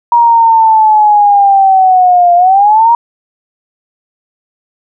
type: linear two-way sweep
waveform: sine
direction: down then up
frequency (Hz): 951 to 694 to 951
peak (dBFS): -3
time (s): 0.12-2.95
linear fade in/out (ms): 2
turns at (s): 2.35
effects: none